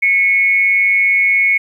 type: tone with amplitude modulation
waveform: sine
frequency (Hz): 2199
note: C#7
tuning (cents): -14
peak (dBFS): -7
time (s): 0.02-1.58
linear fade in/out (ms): 10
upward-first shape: sine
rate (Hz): 199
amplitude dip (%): 55
effects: 8-bit